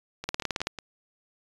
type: two click trains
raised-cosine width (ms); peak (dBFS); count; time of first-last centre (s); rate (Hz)
0.2; -19 / -10; 4 / 8; 0.24-0.787 / 0.29-0.67; 5.48 / 18.4
effects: resampled to 24000 Hz